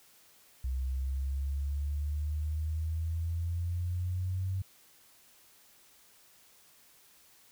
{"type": "exponential sweep", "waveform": "sine", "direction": "up", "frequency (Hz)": [63.6, 95.3], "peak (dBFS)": -30, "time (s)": [0.64, 4.62], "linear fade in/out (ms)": 5, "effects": ["white hiss -61 dBFS RMS until 7.51 s"]}